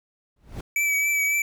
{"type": "noise with exponential growth", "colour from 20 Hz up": "brown", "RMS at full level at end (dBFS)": -28, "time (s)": [0.36, 0.61], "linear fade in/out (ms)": 5, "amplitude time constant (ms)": 53}
{"type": "tone with vibrato", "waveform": "square", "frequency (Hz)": 2297, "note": "D7", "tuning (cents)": -39, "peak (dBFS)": -21, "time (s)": [0.76, 1.42], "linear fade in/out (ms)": 2, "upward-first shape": "triangle", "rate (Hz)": 3.7, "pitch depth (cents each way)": 30}
{"effects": []}